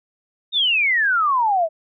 sine exponential sweep, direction down, 3742 to 622.3 Hz, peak -15 dBFS, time 0.52-1.69 s, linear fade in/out 50 ms, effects none

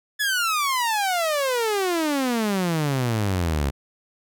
sawtooth exponential sweep, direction down, 1732 to 66.6 Hz, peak -17 dBFS, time 0.19-3.71 s, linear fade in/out 20 ms, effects none

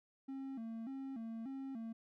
triangle tone with vibrato, 246.9 Hz, B3, in tune, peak -40 dBFS, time 0.28-1.93 s, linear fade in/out 10 ms, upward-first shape square, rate 1.7 Hz, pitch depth 150 cents each way, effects none

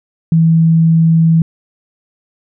sine tone, 163.4 Hz, E3, 15 cents flat, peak -6 dBFS, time 0.32-1.42 s, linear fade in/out 2 ms, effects none

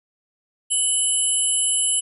sine tone cluster, 2977 / 7660 / 10600 Hz, F#7 / A#8 / E9, +10 / +46 / +9 cents, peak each -25 / -27 / -19 dBFS, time 0.7-2.01 s, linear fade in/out 20 ms, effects none

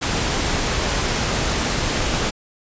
pink noise, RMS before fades -21 dBFS, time 0.01-2.31 s, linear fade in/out 20 ms, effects resampled to 16000 Hz

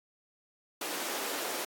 pink high-pass noise, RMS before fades -36 dBFS, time 0.81-1.65 s, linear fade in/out 5 ms, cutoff 300 Hz, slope 24 dB/octave, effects AAC 64 kbps

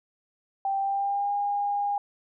sine tone with pitch glide, 784 to 812.6 Hz, G5 to G#5, 0 to -38 cents, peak -24 dBFS, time 0.65-1.98 s, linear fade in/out 2 ms, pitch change +62 cents, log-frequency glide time 0.79-1.32 s, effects none

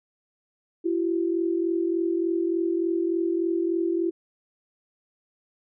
sine tone pair together, 336.6 / 380 Hz, E4 / F#4, +36 / +46 cents, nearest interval major second, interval 210 cents, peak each -23 / -28 dBFS, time 0.84-4.11 s, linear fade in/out 20 ms, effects none

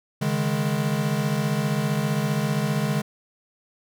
square chord, C# suspended second, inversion none, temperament equal with one note detuned, 140.36 / 155.56 / 207.7 Hz, C#3 / D#3 / G#3, +22 / 0 / 0 cents, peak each -27 dBFS, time 0.21-3.02 s, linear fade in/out 10 ms, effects none

